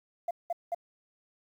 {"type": "tone bursts", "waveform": "sine", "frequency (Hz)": 688, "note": "F5", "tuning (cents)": -26, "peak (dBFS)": -27, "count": 3, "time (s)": [0.28, 0.747], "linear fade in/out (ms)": 5, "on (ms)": 29, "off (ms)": 190, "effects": ["tanh soft clip ceiling -24 dBFS", "10-bit"]}